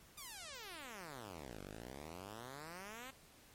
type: exponential two-way sweep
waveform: 5% pulse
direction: down then up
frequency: 1244.5 to 46.25 to 271.6 Hz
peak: -37 dBFS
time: 0.17-3.11 s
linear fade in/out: 10 ms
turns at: 1.62 s
effects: pink hiss -63 dBFS RMS until 3.54 s + MP3 64 kbps